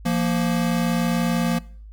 square tone pair together, 173.12 / 233.1 Hz, F3 / A#3, -15 / 0 cents, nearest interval perfect fourth, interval 515 cents, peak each -23 dBFS, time 0.05-1.59 s, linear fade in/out 10 ms, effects noise-tail reverb RT60 0.5 s tail -21 dB re dry + added 52 Hz sine -38 dBFS peak until 1.92 s

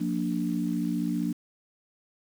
sine chord, Bb major, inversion second, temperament equal with one note detuned, 178.18 / 233.1 / 293.7 Hz, F3 / Bb3 / D4, +35 / 0 / 0 cents, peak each -30 dBFS, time 0-1.33 s, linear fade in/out 10 ms, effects 8-bit

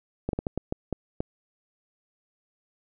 slowing click train, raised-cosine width 2 ms, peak -14 dBFS, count 8, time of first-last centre 0.29-1.205 s, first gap 42 ms, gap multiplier 1.37, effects none

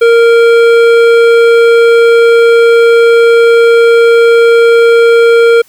sine tone with hard clipping, 464.8 Hz, A#4, 5 cents flat, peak -4 dBFS, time 0.01-5.62 s, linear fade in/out 10 ms, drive 12 dB, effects white hiss -45 dBFS RMS until 5.68 s

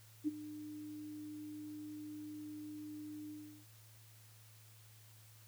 sine tone with ADSR envelope, 302 Hz, D4, 48 cents sharp, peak -30 dBFS, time 0.24-3.66 s, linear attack 35 ms, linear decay 24 ms, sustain -15 dB, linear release 370 ms, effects added 109 Hz sine -60 dBFS peak until 5.47 s + white hiss -64 dBFS RMS until 5.47 s

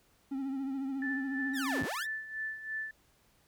triangle tone with vibrato, 270 Hz, C#4, 45 cents flat, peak -31 dBFS, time 0.31-1.83 s, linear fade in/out 10 ms, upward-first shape triangle, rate 14 Hz, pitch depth 60 cents each way
sine tone with tremolo, 1756 Hz, A6, 4 cents flat, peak -33 dBFS, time 1.02-2.91 s, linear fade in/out 2 ms, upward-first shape sine, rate 3 Hz, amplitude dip 70%
sawtooth linear two-way sweep, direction down then up, 1975.5 to 65.41 to 1975.5 Hz, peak -31 dBFS, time 1.53-2.07 s, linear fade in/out 50 ms, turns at 1.83 s
effects pink hiss -68 dBFS RMS until 3.47 s

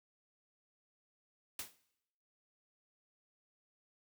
white noise with exponential decay, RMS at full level -38 dBFS, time 1.59-1.76 s, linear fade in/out 2 ms, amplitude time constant 36 ms, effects noise-tail reverb RT60 0.8 s tail -19 dB re dry + high-pass 60 Hz 12 dB/octave

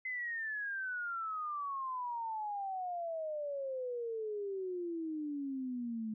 sine exponential sweep, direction down, 2058 to 214.5 Hz, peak -36 dBFS, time 0.05-6.14 s, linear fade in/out 5 ms, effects none

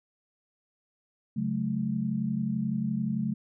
sine chord, F# minor, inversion second, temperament equal with one note detuned, 138.59 / 185 / 216.5 Hz, C#3 / F#3 / A3, 0 / 0 / -28 cents, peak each -33 / -32 / -29 dBFS, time 1.36-3.34 s, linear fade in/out 10 ms, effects none

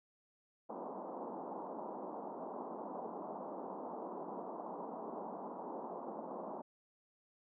white band-pass noise, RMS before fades -45 dBFS, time 0.69-6.62 s, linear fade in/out 10 ms, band 190 to 1000 Hz, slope 48 dB/octave, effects none

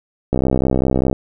click train, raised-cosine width 2 ms, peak -3 dBFS, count 53, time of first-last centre 0.33-1.129 s, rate 65.1 Hz, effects none

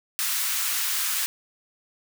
white high-pass noise, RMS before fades -26 dBFS, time 0.19-1.26 s, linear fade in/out 0 ms, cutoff 1100 Hz, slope 24 dB/octave, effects none

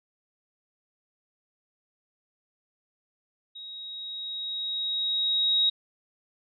sine tone with level ramp, 3794 Hz, A#7, 30 cents sharp, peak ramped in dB -39 to -19 dBFS, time 3.55-5.7 s, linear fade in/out 10 ms, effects none

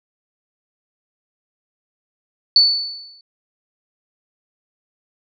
sine tone with exponential decay, 4475 Hz, C#8, 16 cents sharp, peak -6 dBFS, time 2.56-3.21 s, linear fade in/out 2 ms, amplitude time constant 140 ms, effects none

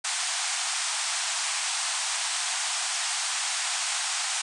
white band-pass noise, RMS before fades -29 dBFS, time 0.04-4.42 s, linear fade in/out 10 ms, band 670 to 9300 Hz, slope 96 dB/octave, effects none

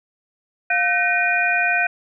sine tone cluster, 705 / 1522 / 1873 / 2441 Hz, F5 / F#6 / A#6 / D#7, +16 / +48 / +8 / -34 cents, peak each -23 / -20 / -27 / -20 dBFS, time 0.7-1.87 s, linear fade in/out 5 ms, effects none

